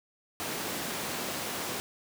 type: high-pass noise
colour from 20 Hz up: pink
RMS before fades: -35 dBFS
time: 0.4-1.8 s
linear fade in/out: 0 ms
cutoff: 190 Hz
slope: 12 dB/octave
effects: none